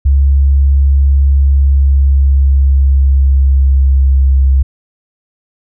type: tone with pitch glide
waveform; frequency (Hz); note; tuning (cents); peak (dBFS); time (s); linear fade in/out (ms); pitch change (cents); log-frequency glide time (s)
sine; 69 to 66.84; C#2 to C2; -7 to +38; -5; 0.05-4.63; 10; -55; 1.36-4.5
effects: none